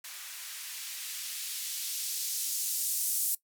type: noise with band-pass filter sweep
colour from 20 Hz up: violet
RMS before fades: -35 dBFS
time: 0.04-3.35 s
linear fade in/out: 5 ms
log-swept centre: 1300 to 9000 Hz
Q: 0.82
effects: noise-tail reverb RT60 0.1 s tail -19 dB re dry